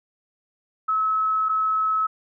sine tone pair in turn, 1292 / 1292 Hz, E6 / E6, -35 / -35 cents, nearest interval unison, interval 0 cents, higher neither, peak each -19 dBFS, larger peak neither, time 0.88-1.49 / 1.49-2.07 s, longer first, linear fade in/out 10 ms, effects none

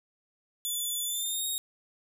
10% pulse tone with pitch glide, 3474 to 3745 Hz, A7 to A#7, -23 to +7 cents, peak -23 dBFS, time 0.65-1.58 s, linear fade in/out 0 ms, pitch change +130 cents, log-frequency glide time 1.05-1.46 s, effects none

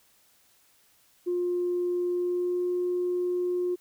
sine tone with pitch glide, 354.5 to 357.4 Hz, F4 to F4, +26 to +40 cents, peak -24 dBFS, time 1.26-3.76 s, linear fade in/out 20 ms, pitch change +14 cents, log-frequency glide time 2.1-2.69 s, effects tanh soft clip ceiling -20 dBFS + white hiss -63 dBFS RMS until 3.8 s

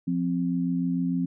sine tone pair together, 174.89 / 261.6 Hz, F3 / C4, +3 / 0 cents, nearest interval perfect fifth, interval 697 cents, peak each -26 dBFS, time 0.07-1.26 s, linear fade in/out 10 ms, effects none

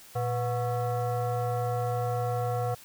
sine tone with frequency modulation, 116.54 Hz, A#2, in tune, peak -26 dBFS, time 0.15-2.75 s, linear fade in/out 10 ms, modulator 610 Hz, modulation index 1.2, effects white hiss -51 dBFS RMS until 2.84 s

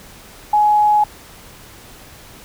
sine tone, 840 Hz, G#5, 19 cents sharp, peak -10 dBFS, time 0.53-1.04 s, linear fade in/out 5 ms, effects pink hiss -41 dBFS RMS until 2.44 s

